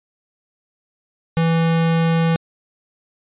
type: tone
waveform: square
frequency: 164.81 Hz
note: E3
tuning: in tune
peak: -15 dBFS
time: 1.37-2.36 s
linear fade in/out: 0 ms
effects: resampled to 8000 Hz